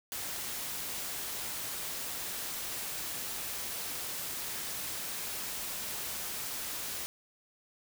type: noise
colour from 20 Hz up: white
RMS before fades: -38 dBFS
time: 0.12-7.06 s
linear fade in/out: 0 ms
effects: none